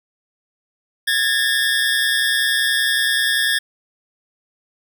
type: tone pair together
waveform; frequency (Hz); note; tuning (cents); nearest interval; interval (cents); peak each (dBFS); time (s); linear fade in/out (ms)
25% pulse; 1664.6 / 1795; G#6 / A6; +4 / +34; minor second; 130; -15; 1.07-3.59; 10
effects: none